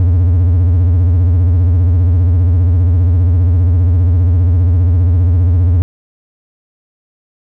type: tone with vibrato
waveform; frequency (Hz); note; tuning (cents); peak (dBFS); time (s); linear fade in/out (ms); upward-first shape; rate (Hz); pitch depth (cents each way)
triangle; 87.6; F2; +6; -5; 0-5.82; 0; sine; 15; 140
effects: none